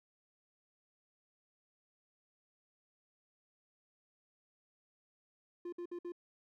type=tone bursts; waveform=triangle; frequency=349.2 Hz; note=F4; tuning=in tune; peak=-38 dBFS; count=4; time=5.65-6.121 s; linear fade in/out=5 ms; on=75 ms; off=57 ms; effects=none